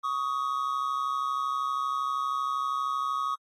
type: tone pair together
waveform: triangle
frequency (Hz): 1119 / 1251.7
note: C#6 / D#6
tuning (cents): +16 / +10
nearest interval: major second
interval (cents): 194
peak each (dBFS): -28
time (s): 0.03-3.36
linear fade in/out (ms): 20
effects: AAC 48 kbps